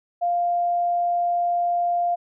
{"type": "tone", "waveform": "sine", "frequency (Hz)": 698.5, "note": "F5", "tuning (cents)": 0, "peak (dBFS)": -19, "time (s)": [0.21, 2.16], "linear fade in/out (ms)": 20, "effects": []}